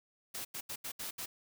white noise bursts at uneven times, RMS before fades -41 dBFS, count 6, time 0.34-0.45 / 0.54-0.61 / 0.69-0.76 / 0.84-0.92 / 0.99-1.11 / 1.18-1.26 s, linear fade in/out 10 ms, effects none

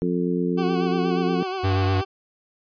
harmonic tone, 88.4 Hz, F2, 22 cents sharp, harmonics 2 / 3 / 4 / 5, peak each -24 / -26 / -27 / -28 dBFS, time 0.02-1.43 s, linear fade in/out 0 ms
20% pulse tone with vibrato, 376.8 Hz, F#4, 32 cents sharp, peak -21 dBFS, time 0.57-2.05 s, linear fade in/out 20 ms, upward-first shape sine, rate 8.4 Hz, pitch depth 52 cents each way
square tone, 96.1 Hz, G2, 34 cents flat, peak -20 dBFS, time 1.63-2.02 s, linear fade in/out 20 ms
effects resampled to 11025 Hz

